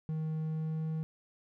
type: tone with pitch glide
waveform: triangle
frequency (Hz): 157.4 to 158.59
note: D#3 to D#3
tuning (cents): +20 to +33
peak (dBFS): -30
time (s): 0.09-1.03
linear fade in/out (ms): 0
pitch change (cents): +13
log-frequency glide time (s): 0.42-0.89
effects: none